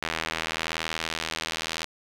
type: tone with band-pass filter sweep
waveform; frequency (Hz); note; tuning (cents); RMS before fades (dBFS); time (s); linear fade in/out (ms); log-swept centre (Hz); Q
sawtooth; 80.9; E2; -32; -32; 0.02-1.85; 5; 2300 to 3900; 1
effects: 8-bit